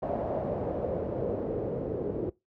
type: noise with low-pass filter sweep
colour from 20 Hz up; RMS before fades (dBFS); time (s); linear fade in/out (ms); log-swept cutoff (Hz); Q
pink; -31; 0.02-2.3; 10; 650 to 410; 3.8
effects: noise-tail reverb RT60 0.2 s tail -21 dB re dry + high-pass 80 Hz 12 dB/octave